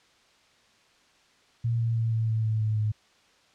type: tone with pitch steps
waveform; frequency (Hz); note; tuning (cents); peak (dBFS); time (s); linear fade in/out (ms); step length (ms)
sine; 116.54 / 115.13 / 113.75 / 112.38 / 111.02 / 109.68 / 108.36 / 107.05; A#2 / A#2 / A#2 / A2 / A2 / A2 / A2 / A2; 0 / -21 / -42 / +37 / +16 / -5 / -26 / -47; -23; 1.64-2.92; 10; 160
effects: white hiss -61 dBFS RMS until 3.54 s + low-pass 5000 Hz 12 dB/octave